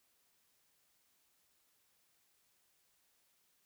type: silence
effects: white hiss -75 dBFS RMS until 3.65 s